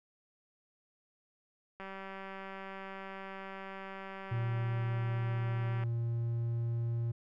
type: click train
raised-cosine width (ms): 0.5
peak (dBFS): -30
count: 780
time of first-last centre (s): 1.8-5.836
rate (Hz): 193
type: tone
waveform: triangle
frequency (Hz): 116.9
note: A#2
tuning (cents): +5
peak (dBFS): -29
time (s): 4.31-7.12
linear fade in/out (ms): 10
effects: none